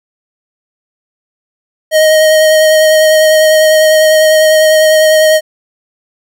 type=tone with vibrato; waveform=square; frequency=625 Hz; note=D#5; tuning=8 cents sharp; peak=-5 dBFS; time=1.91-5.41 s; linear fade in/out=50 ms; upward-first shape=sine; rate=10 Hz; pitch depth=14 cents each way; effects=none